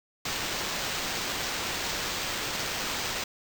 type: noise with sample-and-hold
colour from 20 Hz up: violet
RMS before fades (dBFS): -32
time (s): 0.25-3.24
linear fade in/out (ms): 5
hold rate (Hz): 11025
effects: none